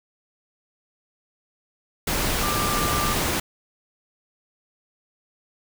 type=tone in noise; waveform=sine; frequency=1187 Hz; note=D6; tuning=18 cents sharp; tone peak=-26 dBFS; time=2.43-3.14 s; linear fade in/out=5 ms; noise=pink; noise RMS=-24 dBFS; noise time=2.07-3.4 s; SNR=-5 dB; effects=none